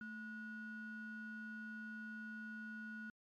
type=ring-modulated tone; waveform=triangle; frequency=838 Hz; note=G#5; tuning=15 cents sharp; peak=-39 dBFS; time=0.01-3.1 s; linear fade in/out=2 ms; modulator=618 Hz; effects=tanh soft clip ceiling -41 dBFS + MP3 96 kbps